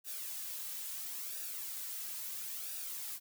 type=noise with flanger; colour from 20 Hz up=blue; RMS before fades=-42 dBFS; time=0.04-3.2 s; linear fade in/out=50 ms; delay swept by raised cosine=0.93 to 2.83 ms; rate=0.74 Hz; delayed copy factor=-0.55; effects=none